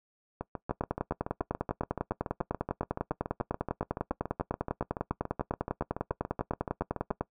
two click trains, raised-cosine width 1 ms, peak -15 / -20 dBFS, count 66 / 48, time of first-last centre 0.71-7.21 / 0.41-7.105 s, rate 10 / 7.02 Hz, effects noise-tail reverb RT60 0.1 s tail -20 dB re dry

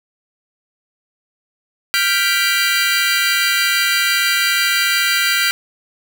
25% pulse chord, G dominant seventh, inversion third, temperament equal, 1396.9 / 1568 / 1975.5 / 2349 Hz, F6 / G6 / B6 / D7, 0 / 0 / 0 / 0 cents, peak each -16 dBFS, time 1.94-5.51 s, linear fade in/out 0 ms, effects none

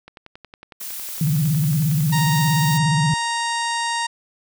click train, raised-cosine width 0.3 ms, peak -24 dBFS, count 24, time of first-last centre 0.08-2.19 s, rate 10.9 Hz
blue noise, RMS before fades -31 dBFS, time 0.8-2.78 s, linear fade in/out 10 ms
sine tone with vibrato, 151.6 Hz, D#3, 45 cents flat, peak -16 dBFS, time 1.21-3.14 s, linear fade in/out 2 ms, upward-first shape square, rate 17 Hz, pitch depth 140 cents each way
harmonic tone, 932.3 Hz, A#5, in tune, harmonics 1 / 2 / 3 / 4 / 5 / 6 / 7 / 8 / 9 / 10, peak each -23 / -27 / -33 / -31 / -33 / -35 / -38 / -36 / -36 / -40 dBFS, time 2.12-4.07 s, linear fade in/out 10 ms
effects none

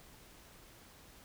silence, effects pink hiss -58 dBFS RMS until 1.24 s

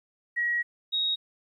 sine tone pair in turn, 1907 / 3772 Hz, A#6 / A#7, +39 / +20 cents, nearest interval octave, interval 1181 cents, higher second, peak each -24 dBFS, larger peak neither, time 0.36-0.63 / 0.92-1.16 s, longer first, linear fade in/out 20 ms, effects 11-bit

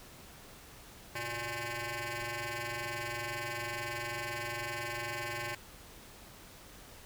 10% pulse ring-modulated tone, 240.2 Hz, B3, 48 cents flat, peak -25 dBFS, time 1.15-5.55 s, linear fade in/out 5 ms, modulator 1310 Hz, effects pink hiss -53 dBFS RMS until 7.05 s

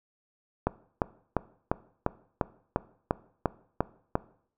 click train, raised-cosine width 1 ms, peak -10 dBFS, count 11, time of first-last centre 0.67-4.154 s, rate 2.87 Hz, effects noise-tail reverb RT60 0.6 s tail -19 dB re dry

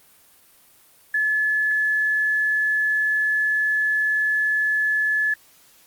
sine tone with quantisation, 1719 Hz, A6, 41 cents flat, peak -18 dBFS, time 1.14-5.34 s, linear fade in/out 5 ms, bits 8, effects white hiss -54 dBFS RMS until 5.86 s + Opus 32 kbps

